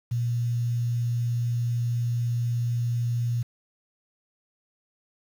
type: tone with quantisation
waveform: sine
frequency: 119.2 Hz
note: A#2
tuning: 39 cents sharp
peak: -23 dBFS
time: 0.11-3.43 s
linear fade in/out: 10 ms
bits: 8
effects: none